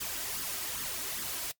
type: noise with flanger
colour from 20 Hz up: white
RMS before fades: -36 dBFS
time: 0-1.52 s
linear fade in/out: 10 ms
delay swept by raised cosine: 0.59 to 3.19 ms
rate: 2.5 Hz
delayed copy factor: +0.6
effects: noise-tail reverb RT60 0.1 s tail -21 dB re dry + MP3 96 kbps